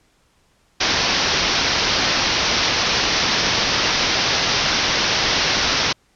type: low-pass noise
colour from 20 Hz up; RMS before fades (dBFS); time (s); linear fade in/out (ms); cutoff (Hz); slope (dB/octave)
white; -19; 0.8-5.93; 10; 5900; 96
effects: pink hiss -60 dBFS RMS until 6.15 s + low-pass 9000 Hz 12 dB/octave